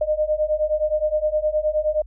sine beating tone pair, 606 / 615.6 Hz, D#5 / D#5, -46 / -19 cents, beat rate 9.6 Hz, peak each -22 / -21 dBFS, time 0.01-2.02 s, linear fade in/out 5 ms, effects added 50 Hz sine -38 dBFS peak until 2.06 s

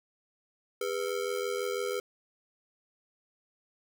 square ring-modulated tone, 448.2 Hz, A4, 32 cents sharp, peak -28 dBFS, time 0.81-2 s, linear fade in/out 2 ms, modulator 43 Hz, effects none

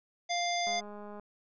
harmonic tone, 698.5 Hz, F5, in tune, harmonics 1 / 3 / 5 / 7 / 9, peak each -31 / -36 / -38 / -39 / -41 dBFS, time 0.29-0.81 s, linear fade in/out 20 ms
click train, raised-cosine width 1 ms, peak -33 dBFS, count 110, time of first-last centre 0.67-1.197 s, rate 207 Hz
effects none

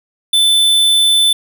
square tone, 3520 Hz, A7, in tune, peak -9 dBFS, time 0.33-1.33 s, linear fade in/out 5 ms, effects none

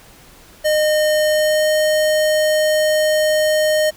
square tone with pitch glide, 612 to 615.9 Hz, D#5 to D#5, -29 to -18 cents, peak -14 dBFS, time 0.64-3.91 s, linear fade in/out 20 ms, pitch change +11 cents, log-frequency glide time 1.28-1.7 s, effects pink hiss -45 dBFS RMS until 3.96 s

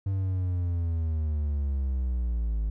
triangle linear sweep, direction down, 98 to 51.91 Hz, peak -23 dBFS, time 0.06-2.7 s, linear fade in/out 5 ms, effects none

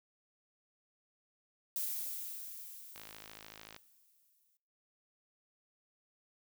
violet noise with exponential decay, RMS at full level -36 dBFS, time 1.76-4.57 s, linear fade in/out 0 ms, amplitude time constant 610 ms
click train, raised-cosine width 0.2 ms, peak -31 dBFS, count 44, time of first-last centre 2.96-3.764 s, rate 53.5 Hz
effects noise-tail reverb RT60 0.7 s tail -23 dB re dry

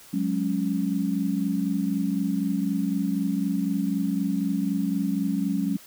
sine chord, F# suspended second, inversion none, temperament equal with one note detuned, 183.72 / 207.7 / 277.2 Hz, F#3 / G#3 / C#4, -12 / 0 / 0 cents, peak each -27 dBFS, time 0.13-5.77 s, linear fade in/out 10 ms, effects white hiss -49 dBFS RMS until 5.86 s

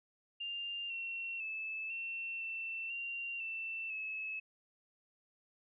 sine tone with pitch steps, 2797 / 2723 / 2618 / 2700 / 2682 / 2765 / 2672 / 2591 Hz, F7 / F7 / E7 / E7 / E7 / F7 / E7 / E7, +2 / -44 / -13 / +41 / +29 / -18 / +23 / -30 cents, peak -38 dBFS, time 0.4-4.4 s, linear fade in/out 10 ms, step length 500 ms, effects none

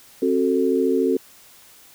sine chord, F# diminished, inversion second, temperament just, 266.4 / 370 / 444 Hz, C4 / F#4 / A4, +31 / 0 / +16 cents, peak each -21 dBFS, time 0.22-1.17 s, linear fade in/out 5 ms, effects white hiss -49 dBFS RMS until 1.94 s

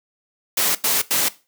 white noise bursts, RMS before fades -19 dBFS, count 3, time 0.57-1.286 s, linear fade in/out 5 ms, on 180 ms, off 88 ms, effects noise-tail reverb RT60 0.3 s tail -18 dB re dry + high-pass 150 Hz 12 dB/octave

